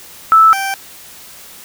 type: tone pair in turn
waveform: sine / 20% pulse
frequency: 1314 / 781.3 Hz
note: E6 / G5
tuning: -6 / -6 cents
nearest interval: major sixth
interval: 900 cents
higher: first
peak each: -4 / -12 dBFS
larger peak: first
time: 0.32-0.53 / 0.53-0.74 s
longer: neither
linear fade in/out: 0 ms
effects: white hiss -37 dBFS RMS until 1.64 s